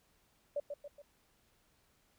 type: tone with echo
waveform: sine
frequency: 578 Hz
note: D5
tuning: 28 cents flat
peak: -32 dBFS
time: 0.56-0.6 s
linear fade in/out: 5 ms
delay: 140 ms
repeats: 3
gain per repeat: -6 dB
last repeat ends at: 1.02 s
effects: pink hiss -72 dBFS RMS until 2.18 s